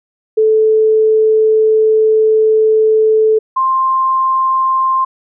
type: tone pair in turn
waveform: sine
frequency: 436.7 / 1052.2 Hz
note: A4 / C6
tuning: -13 / +9 cents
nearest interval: octave + minor third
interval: 1522 cents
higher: second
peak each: -7 / -10 dBFS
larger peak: first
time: 0.37-3.39 / 3.56-5.05 s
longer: first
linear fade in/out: 10 ms
effects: none